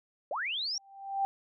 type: linear sweep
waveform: sine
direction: up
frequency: 494 to 5720 Hz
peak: -31 dBFS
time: 0.31-0.78 s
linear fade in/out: 2 ms
type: tone with exponential growth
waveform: sine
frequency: 786 Hz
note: G5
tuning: 4 cents sharp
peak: -24 dBFS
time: 0.74-1.25 s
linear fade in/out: 0 ms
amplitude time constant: 110 ms
effects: none